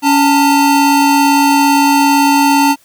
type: tone pair together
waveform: square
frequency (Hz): 280.1 / 898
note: C#4 / A5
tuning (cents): +18 / +35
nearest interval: octave + minor sixth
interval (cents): 2017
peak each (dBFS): -11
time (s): 0.02-2.76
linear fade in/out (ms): 50
effects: white hiss -50 dBFS RMS until 2.84 s